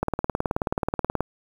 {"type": "click train", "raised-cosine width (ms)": 1, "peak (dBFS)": -9, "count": 23, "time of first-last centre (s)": [0.03, 1.206], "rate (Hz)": 18.7, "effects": ["7-bit"]}